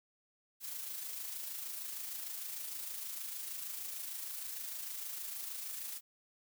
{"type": "noise with amplitude modulation", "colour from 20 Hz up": "blue", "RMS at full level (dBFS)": -41, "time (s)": [0.6, 6.01], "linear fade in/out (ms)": 50, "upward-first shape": "sine", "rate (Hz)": 26.5, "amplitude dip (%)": 40, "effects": []}